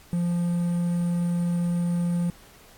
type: tone with quantisation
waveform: triangle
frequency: 173.5 Hz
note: F3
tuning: 11 cents flat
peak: -20 dBFS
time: 0.13-2.3 s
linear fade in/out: 0 ms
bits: 8
effects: pink hiss -52 dBFS RMS until 2.77 s + AAC 64 kbps